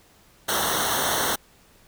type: noise with comb filter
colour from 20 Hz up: pink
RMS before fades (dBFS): -24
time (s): 0.48-1.36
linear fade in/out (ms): 10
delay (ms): 0.41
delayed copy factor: -0.95
effects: pink hiss -56 dBFS RMS until 1.87 s